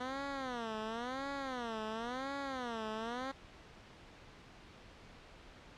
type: tone with vibrato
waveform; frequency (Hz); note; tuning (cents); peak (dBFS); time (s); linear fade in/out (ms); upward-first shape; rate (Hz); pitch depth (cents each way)
10% pulse; 246.2; B3; -5; -30; 0-3.32; 10; sine; 0.95; 220
effects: pink hiss -56 dBFS RMS until 5.77 s + low-pass 4000 Hz 12 dB/octave